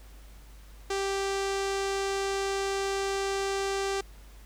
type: tone with low-pass filter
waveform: sawtooth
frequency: 392 Hz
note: G4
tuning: in tune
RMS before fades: -30 dBFS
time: 0.9-4.01 s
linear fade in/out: 5 ms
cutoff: 7200 Hz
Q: 1.4
effects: added 50 Hz sine -47 dBFS peak until 4.45 s + pink hiss -57 dBFS RMS until 4.45 s